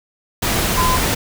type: tone in noise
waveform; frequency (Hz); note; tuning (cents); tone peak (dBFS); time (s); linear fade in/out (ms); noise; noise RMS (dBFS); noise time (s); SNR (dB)
sine; 1019; C6; -46; -16; 0.77-0.97; 10; pink; -18; 0.42-1.15; -1
effects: none